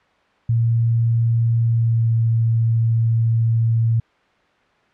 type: tone with pitch glide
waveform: sine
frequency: 115.7 to 114.24 Hz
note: A#2 to A#2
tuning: -13 to -35 cents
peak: -14 dBFS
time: 0.49-4 s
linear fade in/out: 5 ms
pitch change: -22 cents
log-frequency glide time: 1.64-2.11 s
effects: white hiss -57 dBFS RMS until 4.93 s + low-pass 2000 Hz 12 dB/octave